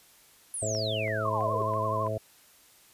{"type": "exponential sweep", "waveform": "sine", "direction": "down", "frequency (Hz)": [10730, 392.8], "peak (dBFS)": -32, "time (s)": [0.54, 1.62], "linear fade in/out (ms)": 0}
{"type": "harmonic tone", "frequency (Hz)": 108.4, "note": "A2", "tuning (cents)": -25, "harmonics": [1, 2, 3, 4, 5, 6], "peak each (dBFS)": [-33, -42, -43, -38, -35, -33], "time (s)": [0.62, 2.18], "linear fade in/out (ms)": 5}
{"type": "click train", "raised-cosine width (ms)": 0.5, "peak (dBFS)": -32, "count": 5, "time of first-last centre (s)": [0.75, 2.066], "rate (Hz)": 3.04}
{"type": "tone with vibrato", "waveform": "sine", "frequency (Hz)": 1046.5, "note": "C6", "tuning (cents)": 0, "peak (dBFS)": -29, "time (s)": [1.25, 2.08], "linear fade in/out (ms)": 5, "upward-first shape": "triangle", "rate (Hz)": 12, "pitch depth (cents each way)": 100}
{"effects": ["white hiss -58 dBFS RMS until 2.93 s", "resampled to 32000 Hz"]}